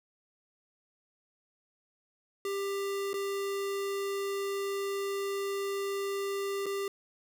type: tone with dropouts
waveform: square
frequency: 396.3 Hz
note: G4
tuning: 19 cents sharp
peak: -32 dBFS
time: 2.45-6.88 s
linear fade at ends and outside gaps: 2 ms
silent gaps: 3.132-3.14 / 6.659-6.664 s
effects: none